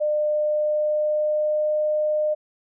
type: tone with pitch glide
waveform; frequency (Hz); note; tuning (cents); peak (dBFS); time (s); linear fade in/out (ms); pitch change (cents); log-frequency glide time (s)
sine; 602 to 607.9; D5 to D#5; +43 to -40; -19; 0-2.35; 20; +17; 0.21-1.77
effects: none